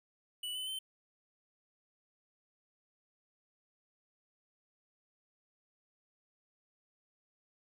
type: tone with pitch steps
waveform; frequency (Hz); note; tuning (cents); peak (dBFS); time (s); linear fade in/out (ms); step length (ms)
square; 2960 / 3022 / 3086; F#7 / F#7 / G7; 0 / +36 / -28; -38; 0.43-0.79; 5; 120
effects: none